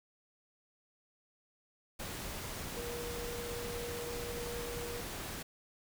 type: tone in noise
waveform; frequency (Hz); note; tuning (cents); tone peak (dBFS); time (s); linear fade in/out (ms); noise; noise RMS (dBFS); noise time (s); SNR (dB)
sine; 476.7; A#4; +39; -41; 2.76-5.01; 10; pink; -42; 1.99-5.43; -2
effects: none